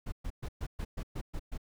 brown noise bursts, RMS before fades -36 dBFS, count 9, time 0.06-1.578 s, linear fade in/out 10 ms, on 62 ms, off 120 ms, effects none

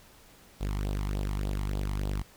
sawtooth tone with flanger, 49.85 Hz, G1, 30 cents sharp, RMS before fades -31 dBFS, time 0.6-2.23 s, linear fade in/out 20 ms, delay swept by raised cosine 0.23 to 1 ms, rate 3.4 Hz, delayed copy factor +0.7, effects pink hiss -56 dBFS RMS until 2.36 s

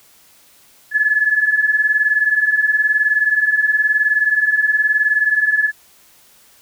sine beating tone pair, 1700 / 1719 Hz, G#6 / A6, +40 / -41 cents, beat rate 19 Hz, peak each -18 / -14 dBFS, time 0.91-5.72 s, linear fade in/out 50 ms, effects white hiss -50 dBFS RMS until 6.61 s

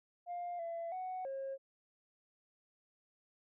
sine tone with pitch steps, 703 / 673 / 742 / 540 Hz, F5 / E5 / F#5 / C#5, +11 / +36 / +5 / -45 cents, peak -37 dBFS, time 0.26-1.58 s, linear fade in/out 50 ms, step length 330 ms, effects tanh soft clip ceiling -36 dBFS

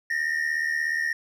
triangle tone pair together, 1806 / 1882.8 Hz, A6 / A#6, +45 / +17 cents, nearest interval minor second, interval 72 cents, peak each -24 dBFS, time 0.1-1.13 s, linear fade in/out 5 ms, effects tanh soft clip ceiling -17 dBFS

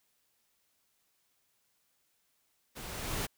pink noise with level ramp, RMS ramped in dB -45 to -33 dBFS, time 2.75-3.27 s, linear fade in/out 20 ms, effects white hiss -75 dBFS RMS until 3.37 s

